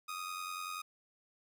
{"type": "tone with amplitude modulation", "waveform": "sawtooth", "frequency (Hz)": 1244.5, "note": "D#6", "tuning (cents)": 0, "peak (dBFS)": -33, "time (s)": [0.08, 0.82], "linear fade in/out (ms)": 10, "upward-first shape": "sine", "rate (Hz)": 90.3, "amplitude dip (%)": 60, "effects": []}